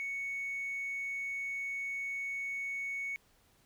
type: tone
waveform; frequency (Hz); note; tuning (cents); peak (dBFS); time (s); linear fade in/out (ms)
triangle; 2220; C#7; +2; -32; 0-3.16; 0
effects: tanh soft clip ceiling -31 dBFS + pink hiss -68 dBFS RMS until 3.65 s